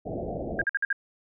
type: low-pass noise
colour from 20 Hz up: white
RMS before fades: -33 dBFS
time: 0.05-0.64 s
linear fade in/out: 20 ms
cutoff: 730 Hz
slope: 96 dB/octave
type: tone bursts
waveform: sine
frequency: 1615 Hz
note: G#6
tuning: 49 cents flat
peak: -22 dBFS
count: 5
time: 0.59-0.928 s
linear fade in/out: 2 ms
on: 26 ms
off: 52 ms
effects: none